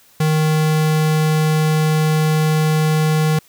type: tone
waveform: square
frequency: 155.56 Hz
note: D#3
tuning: in tune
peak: -14 dBFS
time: 0.2-3.39 s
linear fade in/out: 5 ms
effects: white hiss -51 dBFS RMS until 3.48 s